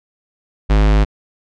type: tone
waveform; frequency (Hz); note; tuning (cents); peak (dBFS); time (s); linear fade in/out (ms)
square; 51.91; G#1; 0; -10; 0.69-1.05; 20
effects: low-pass 4000 Hz 12 dB/octave